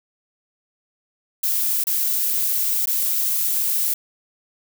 violet noise with dropouts, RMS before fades -21 dBFS, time 1.43-3.94 s, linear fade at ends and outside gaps 5 ms, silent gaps 1.839-1.869 / 2.858-2.872 s, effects none

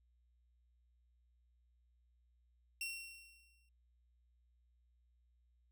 sawtooth tone with exponential decay, 2728 Hz, F7, 41 cents flat, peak -35 dBFS, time 2.81-3.69 s, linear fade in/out 2 ms, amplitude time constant 190 ms, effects added 60 Hz sine -70 dBFS peak until 5.71 s

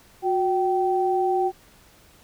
sine tone pair together, 364.8 / 773 Hz, F#4 / G5, -24 / -24 cents, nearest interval octave + minor second, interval 1300 cents, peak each -22 dBFS, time 0.22-1.52 s, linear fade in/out 50 ms, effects pink hiss -54 dBFS RMS until 2.23 s

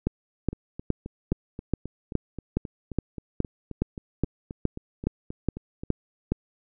two click trains, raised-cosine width 3 ms, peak -10 / -22 dBFS, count 16 / 21, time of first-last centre 0.07-6.32 / 0.53-5.835 s, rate 2.4 / 3.77 Hz, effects none

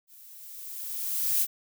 violet noise with level ramp, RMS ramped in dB -53 to -23 dBFS, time 0.07-1.47 s, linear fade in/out 50 ms, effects none

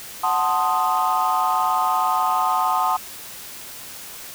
sine chord, F# diminished seventh, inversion none, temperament equal, 740 / 880 / 1046.5 / 1244.5 Hz, F#5 / A5 / C6 / Eb6, 0 / 0 / 0 / 0 cents, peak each -22 dBFS, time 0.23-2.97 s, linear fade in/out 10 ms, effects tanh soft clip ceiling -11 dBFS + white hiss -37 dBFS RMS until 4.34 s

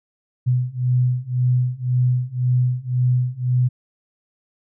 sine beating tone pair, 124.3 / 126.2 Hz, B2 / B2, +12 / +38 cents, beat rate 1.9 Hz, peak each -20 / -19 dBFS, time 0.46-3.69 s, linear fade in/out 20 ms, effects none

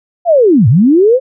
sine linear two-way sweep, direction down then up, 722 to 100.1 to 538 Hz, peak -4 dBFS, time 0.25-1.2 s, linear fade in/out 50 ms, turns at 0.68 s, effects none

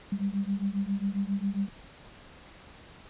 sine beating tone pair, 194.7 / 202.1 Hz, G3 / G#3, -12 / -47 cents, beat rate 7.4 Hz, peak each -30 dBFS, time 0.12-1.69 s, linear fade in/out 5 ms, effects pink hiss -51 dBFS RMS until 3.09 s + resampled to 8000 Hz

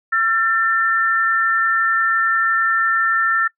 sine tone pair together, 1355.8 / 1787 Hz, E6 / A6, +48 / +26 cents, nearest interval perfect fourth, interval 478 cents, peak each -17 dBFS, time 0.12-3.48 s, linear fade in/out 10 ms, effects noise-tail reverb RT60 0.1 s tail -23 dB re dry

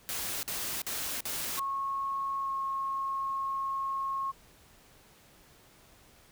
white noise bursts, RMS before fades -35 dBFS, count 4, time 0.09-1.594 s, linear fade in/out 0 ms, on 340 ms, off 48 ms
sine tone with pitch glide, 1094 to 1085.2 Hz, C#6 to C#6, -23 to -37 cents, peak -30 dBFS, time 1.57-4.32 s, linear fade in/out 20 ms, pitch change -14 cents, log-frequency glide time 2.41-2.5 s
effects pink hiss -59 dBFS RMS until 6.31 s

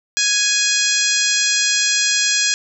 harmonic tone with a mistuned harmonic, 830.6 Hz, G#5, in tune, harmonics 2 / 3 / 4 / 5 / 6 / 7 / 8 / 9, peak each -23 / -23 / -23 / -23 / -23 / -23 / -23 / -23 dBFS, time 0.17-2.54 s, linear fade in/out 0 ms, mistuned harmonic 5, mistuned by +16 cents, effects none

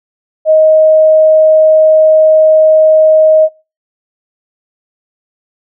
sine tone, 627 Hz, D#5, 13 cents sharp, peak -3 dBFS, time 0.45-3.49 s, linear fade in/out 50 ms, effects noise-tail reverb RT60 0.3 s tail -23 dB re dry

